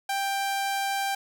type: tone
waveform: sawtooth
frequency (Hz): 788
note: G5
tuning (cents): +9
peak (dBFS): -22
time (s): 0.09-1.15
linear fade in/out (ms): 5
effects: none

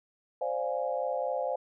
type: chord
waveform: sine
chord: D half-diminished seventh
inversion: third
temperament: equal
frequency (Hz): 523.3 / 587.3 / 698.5 / 830.6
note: C5 / D5 / F5 / Ab5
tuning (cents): 0 / 0 / 0 / 0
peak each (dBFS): -32 / -34 / -35 / -37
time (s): 0.41-1.56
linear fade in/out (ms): 5
effects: none

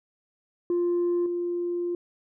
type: tone with level steps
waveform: sine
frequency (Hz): 349.2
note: F4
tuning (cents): 0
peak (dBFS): -20 / -25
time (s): 0.7-1.95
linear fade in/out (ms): 2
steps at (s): 1.26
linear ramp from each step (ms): 2
effects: tanh soft clip ceiling -20 dBFS

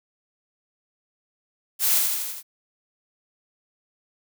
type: noise with echo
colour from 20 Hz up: blue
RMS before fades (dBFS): -21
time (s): 1.79-2.02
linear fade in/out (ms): 50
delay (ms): 82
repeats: 5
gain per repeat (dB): -3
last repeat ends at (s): 2.43
effects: none

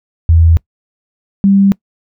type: tone pair in turn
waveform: sine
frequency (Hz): 82.41 / 196.97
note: E2 / G3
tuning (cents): 0 / +9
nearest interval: octave + minor third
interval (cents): 1509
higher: second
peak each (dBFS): -4 / -5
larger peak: first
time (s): 0.29-0.57 / 1.44-1.72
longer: neither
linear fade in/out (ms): 0
effects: noise-tail reverb RT60 0.1 s tail -24 dB re dry

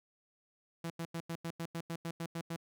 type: tone bursts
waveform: sawtooth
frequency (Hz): 166.7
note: E3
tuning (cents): +20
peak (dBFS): -33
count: 12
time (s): 0.84-2.563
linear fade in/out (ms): 5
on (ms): 62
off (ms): 89
effects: none

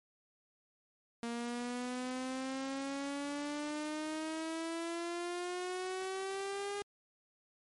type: exponential sweep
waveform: sawtooth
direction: up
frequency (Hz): 233.1 to 408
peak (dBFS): -33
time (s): 1.23-6.82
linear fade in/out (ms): 0
effects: MP3 48 kbps

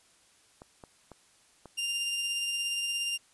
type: clicks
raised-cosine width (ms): 1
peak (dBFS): -32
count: 4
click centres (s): 0.619 / 0.838 / 1.117 / 1.657
type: tone with tremolo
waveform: sawtooth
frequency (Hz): 2794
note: F7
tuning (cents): 0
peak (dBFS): -25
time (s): 1.77-3.18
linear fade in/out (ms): 20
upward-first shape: triangle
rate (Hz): 17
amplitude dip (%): 30
effects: white hiss -63 dBFS RMS until 3.33 s + resampled to 24000 Hz

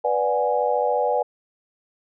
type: chord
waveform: sine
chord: G# half-diminished seventh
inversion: first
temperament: equal with one note detuned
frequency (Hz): 493.9 / 587.3 / 735.7 / 830.6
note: B4 / D5 / F#5 / G#5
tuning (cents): 0 / 0 / -10 / 0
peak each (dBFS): -23 / -24 / -26 / -24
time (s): 0.04-1.23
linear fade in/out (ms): 10
effects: none

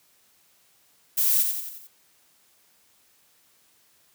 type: noise with echo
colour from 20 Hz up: violet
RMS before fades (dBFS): -22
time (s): 1.17-1.43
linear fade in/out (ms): 10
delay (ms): 89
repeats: 5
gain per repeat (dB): -5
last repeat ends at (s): 1.875
effects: white hiss -62 dBFS RMS until 4.14 s + high-pass 60 Hz 12 dB/octave

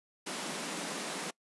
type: high-pass noise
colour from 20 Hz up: pink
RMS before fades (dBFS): -38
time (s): 0.26-1.31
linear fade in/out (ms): 10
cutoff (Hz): 160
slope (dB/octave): 96
effects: noise-tail reverb RT60 0.1 s tail -24 dB re dry + resampled to 24000 Hz

